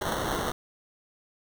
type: noise with sample-and-hold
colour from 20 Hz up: white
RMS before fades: -30 dBFS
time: 0.01-0.52 s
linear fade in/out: 5 ms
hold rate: 2450 Hz
effects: none